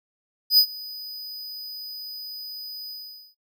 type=tone with ADSR envelope; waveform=square; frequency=4978 Hz; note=D#8; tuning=in tune; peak=-11 dBFS; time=0.5-3.35 s; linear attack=81 ms; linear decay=77 ms; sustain=-23 dB; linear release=450 ms; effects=noise-tail reverb RT60 0.1 s tail -22 dB re dry